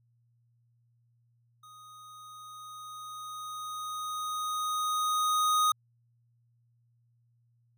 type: tone with level ramp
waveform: square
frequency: 1244.5 Hz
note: D#6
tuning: in tune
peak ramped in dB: -51 to -23 dBFS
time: 1.63-5.72 s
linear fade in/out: 5 ms
effects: added 118 Hz sine -66 dBFS peak until 7.77 s